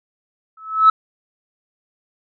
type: tone with exponential growth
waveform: sine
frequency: 1300 Hz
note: E6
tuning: 24 cents flat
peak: -3 dBFS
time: 0.57-0.9 s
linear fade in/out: 5 ms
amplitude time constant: 71 ms
effects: tanh soft clip ceiling -2 dBFS